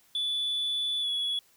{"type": "tone with pitch glide", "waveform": "triangle", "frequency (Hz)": [3463, 3378], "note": ["A7", "G#7"], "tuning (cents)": [-28, 29], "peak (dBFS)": -25, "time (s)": [0.15, 1.39], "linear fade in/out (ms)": 2, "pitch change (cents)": -43, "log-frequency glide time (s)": [1.01, 1.08], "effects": ["tanh soft clip ceiling -22 dBFS", "white hiss -63 dBFS RMS until 1.56 s"]}